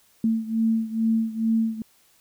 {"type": "beating tone pair", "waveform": "sine", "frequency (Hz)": [223.6, 225.9], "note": ["A3", "A3"], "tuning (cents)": [28, 46], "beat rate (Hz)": 2.3, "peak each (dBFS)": [-22, -25], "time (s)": [0.24, 1.82], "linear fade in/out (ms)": 2, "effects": ["white hiss -60 dBFS RMS until 2.2 s"]}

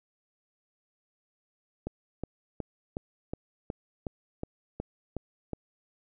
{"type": "click train", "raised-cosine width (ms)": 2, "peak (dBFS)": -20, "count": 11, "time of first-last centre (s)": [1.87, 5.533], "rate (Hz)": 2.73, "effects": []}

